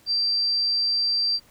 sine tone, 4699 Hz, D8, in tune, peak -20 dBFS, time 0.06-1.4 s, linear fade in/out 50 ms, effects pink hiss -56 dBFS RMS until 1.5 s

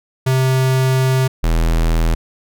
square tone pair in turn, 130.81 / 40.99 Hz, C3 / E1, 0 / -9 cents, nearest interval octave + minor sixth, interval 2009 cents, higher first, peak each -13 dBFS, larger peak neither, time 0.26-1.28 / 1.43-2.15 s, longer first, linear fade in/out 10 ms, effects none

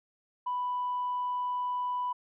sine tone, 990 Hz, B5, 4 cents sharp, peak -28 dBFS, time 0.46-2.13 s, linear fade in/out 10 ms, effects tanh soft clip ceiling -25 dBFS

